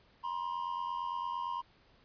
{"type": "tone pair together", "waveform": "triangle", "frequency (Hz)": [957.7, 1046.5], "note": ["A#5", "C6"], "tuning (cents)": [46, 0], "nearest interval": "major second", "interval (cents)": 154, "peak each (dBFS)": [-35, -36], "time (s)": [0.23, 1.62], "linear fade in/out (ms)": 20, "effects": ["pink hiss -65 dBFS RMS until 2.04 s", "resampled to 11025 Hz"]}